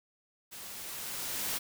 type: noise with level ramp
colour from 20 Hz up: white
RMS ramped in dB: -46 to -33 dBFS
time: 0.51-1.59 s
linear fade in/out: 20 ms
effects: none